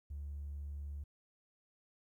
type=tone; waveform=triangle; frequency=71.9 Hz; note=D2; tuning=36 cents flat; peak=-37 dBFS; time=0.1-1.04 s; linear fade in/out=10 ms; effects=tanh soft clip ceiling -38 dBFS + 13-bit

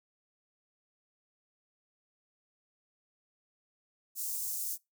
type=high-pass noise; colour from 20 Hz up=white; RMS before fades=-36 dBFS; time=4.15-4.78 s; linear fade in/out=50 ms; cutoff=6300 Hz; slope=24 dB/octave; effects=noise-tail reverb RT60 0.2 s tail -23 dB re dry

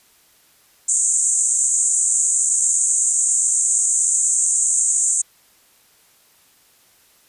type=band-pass noise; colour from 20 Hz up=pink; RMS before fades=-18 dBFS; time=0.88-5.22 s; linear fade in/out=10 ms; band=6700 to 8700 Hz; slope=96 dB/octave; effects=white hiss -55 dBFS RMS until 7.28 s + resampled to 32000 Hz

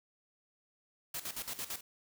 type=noise with tremolo; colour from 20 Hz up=white; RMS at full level=-39 dBFS; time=1.14-1.81 s; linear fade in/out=5 ms; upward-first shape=square; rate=8.9 Hz; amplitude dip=75%; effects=none

